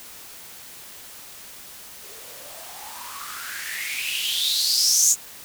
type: noise with band-pass filter sweep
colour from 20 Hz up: violet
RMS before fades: -25 dBFS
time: 2-5.16 s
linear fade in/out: 50 ms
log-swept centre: 380 to 7000 Hz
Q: 7.9
effects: white hiss -42 dBFS RMS until 5.44 s